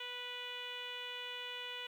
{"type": "tone with low-pass filter", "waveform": "10% pulse", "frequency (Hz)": 492.1, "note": "B4", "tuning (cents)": -6, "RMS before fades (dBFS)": -44, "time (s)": [0, 1.87], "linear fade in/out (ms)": 5, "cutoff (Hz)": 3200, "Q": 5.6, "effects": ["11-bit"]}